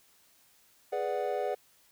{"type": "chord", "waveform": "triangle", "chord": "G# half-diminished seventh", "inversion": "none", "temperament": "equal", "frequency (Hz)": [415.3, 493.9, 587.3, 740], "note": ["G#4", "B4", "D5", "F#5"], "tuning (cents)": [0, 0, 0, 0], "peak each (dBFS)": -33, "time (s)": [0.92, 1.55], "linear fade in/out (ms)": 10, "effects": ["white hiss -64 dBFS RMS until 1.91 s"]}